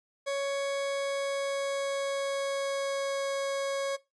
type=tone with pitch glide; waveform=40% pulse; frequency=556 to 550.9 Hz; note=C#5 to C#5; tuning=+5 to -11 cents; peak=-28 dBFS; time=0.26-3.97 s; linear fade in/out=20 ms; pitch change=-16 cents; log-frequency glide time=0.57-3.3 s; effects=noise-tail reverb RT60 0.2 s tail -18 dB re dry + resampled to 22050 Hz